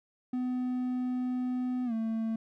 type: tone with pitch glide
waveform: triangle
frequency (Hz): 251.3 to 223.9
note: B3 to A3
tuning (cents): +30 to +30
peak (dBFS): -27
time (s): 0.33-2.36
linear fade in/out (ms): 5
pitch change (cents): -200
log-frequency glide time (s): 1.85-1.93
effects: none